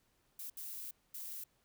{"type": "noise bursts at uneven times", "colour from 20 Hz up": "violet", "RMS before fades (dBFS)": -45, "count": 3, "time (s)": [[0.39, 0.5], [0.57, 0.91], [1.14, 1.44]], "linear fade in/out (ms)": 5, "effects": ["pink hiss -75 dBFS RMS until 1.64 s"]}